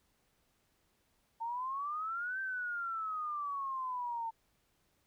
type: exponential two-way sweep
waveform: sine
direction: up then down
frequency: 899 to 1568 to 899 Hz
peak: -35 dBFS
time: 1.4-4.31 s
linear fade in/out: 20 ms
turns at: 2.4 s
effects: pink hiss -75 dBFS RMS until 5.06 s